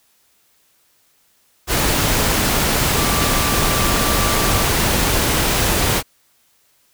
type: tone in noise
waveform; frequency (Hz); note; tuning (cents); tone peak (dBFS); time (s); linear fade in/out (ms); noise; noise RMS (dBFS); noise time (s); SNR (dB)
sine; 1169; D6; -8; -25; 2.94-4.65; 50; pink; -17; 1.67-6.03; -11
effects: white hiss -59 dBFS RMS until 6.93 s